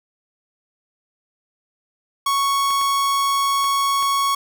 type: tone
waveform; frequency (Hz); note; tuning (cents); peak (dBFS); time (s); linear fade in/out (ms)
45% pulse; 1108.7; C#6; 0; -17; 2.26-4.35; 5
type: clicks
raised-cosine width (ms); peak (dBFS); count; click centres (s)
0.3; -20; 4; 2.706 / 2.814 / 3.643 / 4.026
effects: none